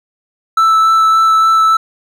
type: tone with vibrato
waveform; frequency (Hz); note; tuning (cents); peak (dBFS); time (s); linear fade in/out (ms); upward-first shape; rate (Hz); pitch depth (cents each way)
triangle; 1318.5; E6; 0; -5; 0.57-1.77; 5; sine; 3.5; 8
effects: none